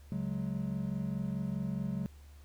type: chord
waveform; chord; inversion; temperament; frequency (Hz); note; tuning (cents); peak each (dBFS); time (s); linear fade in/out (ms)
triangle; C# suspended fourth; none; equal with one note detuned; 138.59 / 185 / 209.8; C#3 / F#3 / G#3; 0 / 0 / +18; -36 / -34 / -36; 0.12-2.06; 0
effects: added 72 Hz sine -51 dBFS peak until 2.44 s + pink hiss -64 dBFS RMS until 2.44 s